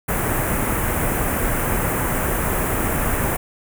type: band-stop noise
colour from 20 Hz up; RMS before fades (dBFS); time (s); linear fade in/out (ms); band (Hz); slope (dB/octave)
pink; -21; 0.08-3.37; 10; 2200 to 8800; 24
effects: none